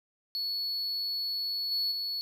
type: tone with level steps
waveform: triangle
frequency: 4402 Hz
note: C#8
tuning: 13 cents flat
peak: -29 / -26 / -30 dBFS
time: 0.35-2.21 s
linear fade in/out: 0 ms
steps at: 1.71 / 1.91 s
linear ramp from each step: 10 ms
effects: none